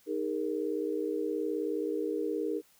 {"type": "chord", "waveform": "sine", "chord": "D# suspended fourth", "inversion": "none", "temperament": "equal with one note detuned", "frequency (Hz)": [311.1, 407.2, 466.2], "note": ["D#4", "G#4", "A#4"], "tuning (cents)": [0, -34, 0], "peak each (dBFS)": -34, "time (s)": [0.06, 2.62], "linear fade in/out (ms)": 50, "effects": ["white hiss -64 dBFS RMS until 2.79 s"]}